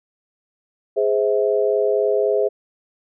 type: chord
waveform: sine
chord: Ab augmented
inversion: none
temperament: just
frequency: 415.3 / 519.1 / 648.9 Hz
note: Ab4 / C5 / E5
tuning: 0 / -14 / -27 cents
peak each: -18 / -21 / -22 dBFS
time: 0.96-2.49 s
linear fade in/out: 20 ms
effects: none